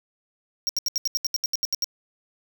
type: tone bursts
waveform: square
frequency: 5588 Hz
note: F8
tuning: in tune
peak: -22 dBFS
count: 13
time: 0.67-1.843 s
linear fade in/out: 0 ms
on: 21 ms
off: 75 ms
effects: none